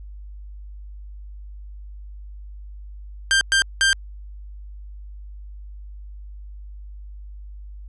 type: tone bursts at uneven times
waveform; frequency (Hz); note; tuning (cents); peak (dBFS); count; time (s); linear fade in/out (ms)
sawtooth; 1575; G6; +8; -11; 3; 3.31-3.41 / 3.52-3.62 / 3.81-3.93; 0
effects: added 50 Hz sine -35 dBFS peak until 7.88 s + resampled to 22050 Hz